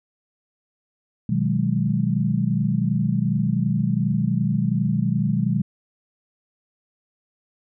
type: chord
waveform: sine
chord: G# minor seventh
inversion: first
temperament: equal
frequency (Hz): 123.47 / 155.56 / 185 / 207.7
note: B2 / D#3 / F#3 / G#3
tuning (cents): 0 / 0 / 0 / 0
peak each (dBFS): -24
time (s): 1.29-5.62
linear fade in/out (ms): 5
effects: none